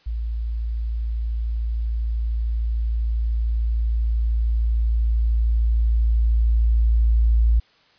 sine tone with level ramp, 56.5 Hz, A1, 47 cents sharp, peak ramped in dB -23 to -13 dBFS, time 0.06-7.6 s, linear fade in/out 10 ms, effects white hiss -57 dBFS RMS until 7.98 s + resampled to 11025 Hz

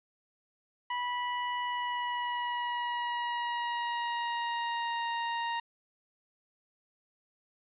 sawtooth tone with pitch glide, 980 to 933.6 Hz, B5 to A#5, -14 to +2 cents, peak -27 dBFS, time 0.9-5.6 s, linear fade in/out 5 ms, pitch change -84 cents, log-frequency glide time 1.62-5.06 s, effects resampled to 8000 Hz + 11-bit

